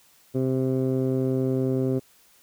15% pulse tone with low-pass filter, 130.81 Hz, C3, in tune, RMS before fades -24 dBFS, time 0.34-2 s, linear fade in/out 20 ms, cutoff 430 Hz, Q 1.3, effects white hiss -58 dBFS RMS until 2.42 s

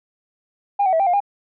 sine tone with pitch steps, 807 / 752 / 650 / 785 / 709 / 808 Hz, G#5 / F#5 / E5 / G5 / F5 / G#5, -50 / +28 / -24 / +2 / +26 / -48 cents, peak -13 dBFS, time 0.79-1.204 s, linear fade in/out 10 ms, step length 69 ms, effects tanh soft clip ceiling -11 dBFS

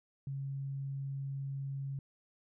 sine tone, 137.3 Hz, C#3, 16 cents flat, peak -36 dBFS, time 0.27-1.99 s, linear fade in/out 2 ms, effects none

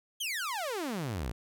sawtooth exponential sweep, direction down, 3322 to 51.7 Hz, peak -29 dBFS, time 0.2-1.32 s, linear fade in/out 10 ms, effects none

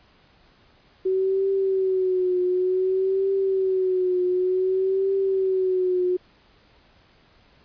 sine tone with vibrato, 375.2 Hz, F#4, 24 cents sharp, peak -19 dBFS, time 1.05-6.17 s, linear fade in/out 10 ms, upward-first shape triangle, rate 0.55 Hz, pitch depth 68 cents each way, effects pink hiss -57 dBFS RMS until 7.64 s + resampled to 11025 Hz

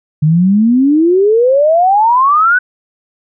sine exponential sweep, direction up, 147.9 to 1520 Hz, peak -6 dBFS, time 0.22-2.59 s, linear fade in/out 10 ms, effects none

